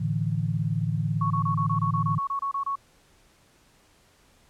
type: chord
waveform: sine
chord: A suspended fourth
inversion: none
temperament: equal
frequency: 110 / 146.83 / 164.81 Hz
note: A2 / D3 / E3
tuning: 0 / 0 / 0 cents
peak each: -28 dBFS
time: 0-2.19 s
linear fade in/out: 10 ms
type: tone bursts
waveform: sine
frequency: 1108.7 Hz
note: C#6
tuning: in tune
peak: -25 dBFS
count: 13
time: 1.21-2.756 s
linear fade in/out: 5 ms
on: 94 ms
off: 27 ms
effects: pink hiss -60 dBFS RMS until 4.49 s + low-pass 11000 Hz 12 dB/octave